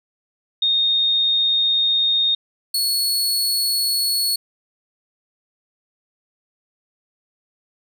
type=tone pair in turn; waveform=sine / sawtooth; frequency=3692 / 4381 Hz; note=A#7 / C#8; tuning=-17 / -21 cents; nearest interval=minor third; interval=296 cents; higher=second; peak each=-15 dBFS; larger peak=neither; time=0.62-2.35 / 2.74-4.36 s; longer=first; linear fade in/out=5 ms; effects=none